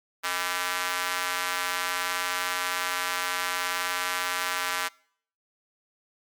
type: tone with high-pass filter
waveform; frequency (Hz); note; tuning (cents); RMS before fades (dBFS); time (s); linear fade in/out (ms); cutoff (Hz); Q
square; 90.3; F#2; -42; -29; 0.23-4.89; 20; 1300; 1.3
effects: noise-tail reverb RT60 0.6 s tail -25 dB re dry + MP3 96 kbps